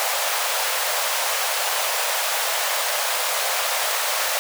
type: high-pass noise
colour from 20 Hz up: pink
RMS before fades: -23 dBFS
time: 0-4.39 s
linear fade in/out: 0 ms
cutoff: 530 Hz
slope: 48 dB/octave
effects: none